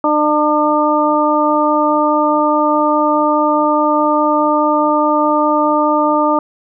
harmonic tone, 300.8 Hz, D4, 42 cents sharp, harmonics 1 / 2 / 3 / 4, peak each -16 / -16 / -16 / -16 dBFS, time 0.04-6.39 s, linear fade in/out 2 ms, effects none

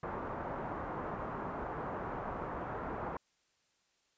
white low-pass noise, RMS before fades -40 dBFS, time 0.03-3.17 s, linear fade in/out 2 ms, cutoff 1200 Hz, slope 24 dB/octave, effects white hiss -75 dBFS RMS until 4.17 s + resampled to 16000 Hz

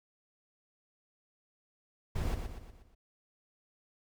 brown noise with echo, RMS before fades -32 dBFS, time 2.15-2.35 s, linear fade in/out 10 ms, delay 120 ms, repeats 5, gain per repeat -6 dB, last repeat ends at 2.95 s, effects none

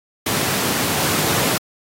pink high-pass noise, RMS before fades -20 dBFS, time 0.26-1.58 s, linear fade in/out 5 ms, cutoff 110 Hz, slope 24 dB/octave, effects AAC 48 kbps

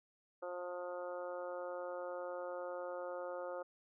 harmonic tone, 178 Hz, F3, 33 cents sharp, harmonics 2 / 3 / 4 / 5 / 6 / 7 / 8, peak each -50 / -42 / -52 / -52 / -58 / -51 / -56 dBFS, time 0.42-3.63 s, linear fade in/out 10 ms, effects none

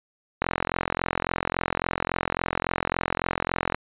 click train, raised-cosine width 0.5 ms, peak -8 dBFS, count 146, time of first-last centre 0.42-3.746 s, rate 43.6 Hz, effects resampled to 8000 Hz

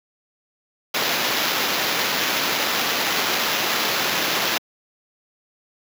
white noise with sample-and-hold, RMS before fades -22 dBFS, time 0.94-4.58 s, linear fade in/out 5 ms, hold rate 8820 Hz, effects high-pass 200 Hz 12 dB/octave

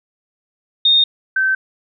sine tone pair in turn, 3680 / 1544.4 Hz, A#7 / G6, -23 / -26 cents, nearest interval octave + minor third, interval 1503 cents, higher first, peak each -9 / -13 dBFS, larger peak first, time 0.85-1.04 / 1.36-1.55 s, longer neither, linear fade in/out 5 ms, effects none

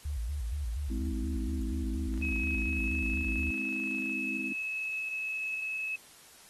sine tone with vibrato, 64.3 Hz, C2, 30 cents flat, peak -31 dBFS, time 0.05-3.51 s, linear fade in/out 5 ms, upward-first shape square, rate 4.2 Hz, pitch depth 220 cents each way
sine chord, Ab augmented, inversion none, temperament just, 207.7 / 259.6 / 324.5 Hz, Ab3 / C4 / E4, 0 / -13 / -27 cents, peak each -40 / -38 / -40 dBFS, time 0.9-4.53 s, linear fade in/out 5 ms
click train, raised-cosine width 0.3 ms, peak -36 dBFS, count 54, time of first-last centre 2.14-4.096 s, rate 27.1 Hz
sine tone with pitch glide, 2558 to 2585 Hz, D#7 to E7, +47 to -34 cents, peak -32 dBFS, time 2.22-5.96 s, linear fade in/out 5 ms, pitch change +19 cents, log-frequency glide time 2.63-2.96 s
effects white hiss -55 dBFS RMS until 6.49 s + AAC 32 kbps

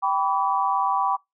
sine chord, G major, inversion none, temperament equal with one note detuned, 784 / 987.8 / 1145.2 Hz, G5 / B5 / D6, 0 / 0 / -44 cents, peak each -24 dBFS, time 0.02-1.17 s, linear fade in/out 20 ms, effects noise-tail reverb RT60 0.2 s tail -26 dB re dry

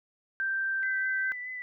sine tone with pitch glide, 1568 to 1555.4 Hz, G6 to G6, 0 to -14 cents, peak -27 dBFS, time 0.4-1.32 s, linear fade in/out 0 ms, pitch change -14 cents, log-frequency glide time 0.7-0.99 s
sine tone with vibrato, 1998 Hz, B6, 20 cents sharp, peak -35 dBFS, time 0.83-1.62 s, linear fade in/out 0 ms, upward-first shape sine, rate 4.8 Hz, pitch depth 21 cents each way
effects none

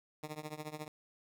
10% pulse tone with tremolo, 152.8 Hz, D#3, 31 cents flat, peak -30 dBFS, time 0.23-0.88 s, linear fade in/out 2 ms, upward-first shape triangle, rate 14 Hz, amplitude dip 95%, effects none

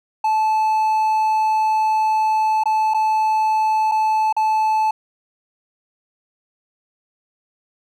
triangle tone with dropouts, 870 Hz, A5, 20 cents flat, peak -13 dBFS, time 0.24-4.91 s, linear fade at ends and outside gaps 5 ms, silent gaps 2.637-2.656 / 2.938-2.944 / 3.915-3.918 / 4.327-4.365 s, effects none

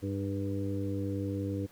harmonic tone with a mistuned harmonic, 99.3 Hz, G2, 23 cents sharp, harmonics 1 / 2 / 3 / 4 / 5, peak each -34 / -40 / -35 / -44 / -40 dBFS, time 0.02-1.67 s, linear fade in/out 20 ms, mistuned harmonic 5, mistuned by -27 cents, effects pink hiss -59 dBFS RMS until 1.71 s

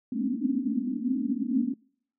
white band-pass noise, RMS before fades -28 dBFS, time 0.12-1.74 s, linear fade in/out 5 ms, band 220 to 280 Hz, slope 96 dB/octave, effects noise-tail reverb RT60 0.6 s tail -26 dB re dry

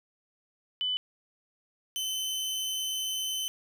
sine / sawtooth tone pair in turn, 3000 / 3051 Hz, F#7 / G7, +23 / -48 cents, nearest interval unison, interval 29 cents, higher second, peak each -27 dBFS, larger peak neither, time 0.81-0.97 / 1.96-3.48 s, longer second, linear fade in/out 0 ms, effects none

